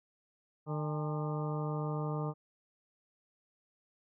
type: harmonic tone with a mistuned harmonic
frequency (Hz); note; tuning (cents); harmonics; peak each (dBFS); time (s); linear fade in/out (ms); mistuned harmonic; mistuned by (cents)
151.1; D3; +50; 1 / 2 / 3 / 4 / 5 / 6 / 7 / 8; -34 / -43 / -41 / -45 / -46 / -48 / -48 / -46; 0.66-2.34; 50; 5; +95
effects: none